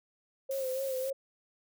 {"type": "tone with vibrato", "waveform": "sine", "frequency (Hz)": 529, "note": "C5", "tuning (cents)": 19, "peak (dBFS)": -31, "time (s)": [0.49, 1.13], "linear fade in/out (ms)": 10, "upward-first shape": "sine", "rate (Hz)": 3.6, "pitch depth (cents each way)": 50}
{"type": "noise", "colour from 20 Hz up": "blue", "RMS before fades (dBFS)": -44, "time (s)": [0.51, 1.1], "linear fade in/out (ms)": 0}
{"effects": []}